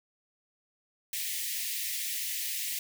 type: high-pass noise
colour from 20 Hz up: white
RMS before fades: -34 dBFS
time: 1.13-2.79 s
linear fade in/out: 2 ms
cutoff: 1800 Hz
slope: 96 dB/octave
effects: none